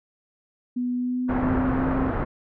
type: tone with pitch glide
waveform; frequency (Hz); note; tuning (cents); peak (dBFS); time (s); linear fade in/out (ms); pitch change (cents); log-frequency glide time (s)
sine; 246.9 to 263.1; B3 to C4; 0 to +10; -23; 0.76-2.11; 10; +110; 0.96-1.89
type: low-pass noise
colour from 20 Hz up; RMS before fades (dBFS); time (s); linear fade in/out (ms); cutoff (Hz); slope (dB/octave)
pink; -26; 1.28-2.25; 20; 1500; 24
effects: none